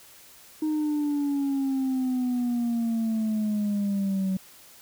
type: exponential sweep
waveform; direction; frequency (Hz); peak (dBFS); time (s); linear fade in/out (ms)
sine; down; 311.1 to 188; -21; 0.62-4.37; 5
effects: tanh soft clip ceiling -22 dBFS + white hiss -51 dBFS RMS until 4.81 s